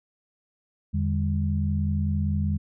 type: tone cluster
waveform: sine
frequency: 85.5 / 150.3 / 201.1 Hz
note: F2 / D3 / G3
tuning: -36 / +40 / +44 cents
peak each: -24 / -30 / -28 dBFS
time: 0.93-2.58 s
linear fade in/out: 20 ms
effects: none